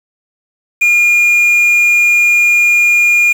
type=tone with quantisation; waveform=triangle; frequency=2420 Hz; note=D#7; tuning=49 cents flat; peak=-5 dBFS; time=0.81-3.33 s; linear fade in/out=10 ms; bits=5; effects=none